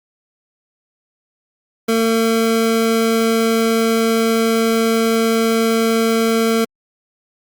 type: tone pair together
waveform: square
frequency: 226.3 / 452.6 Hz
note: A3 / A4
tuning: +49 / +49 cents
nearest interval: octave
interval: 1200 cents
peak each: -17 dBFS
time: 1.88-6.65 s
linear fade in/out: 10 ms
effects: Opus 48 kbps